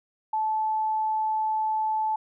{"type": "tone", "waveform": "sine", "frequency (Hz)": 870, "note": "A5", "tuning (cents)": -20, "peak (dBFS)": -23, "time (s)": [0.33, 2.16], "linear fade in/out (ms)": 5, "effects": []}